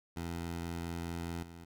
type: tone with level steps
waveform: 15% pulse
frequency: 84.8 Hz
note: E2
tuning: 50 cents sharp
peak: -31 / -42 dBFS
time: 0.16-1.65 s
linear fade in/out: 10 ms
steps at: 1.43 s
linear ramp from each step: 2 ms
effects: none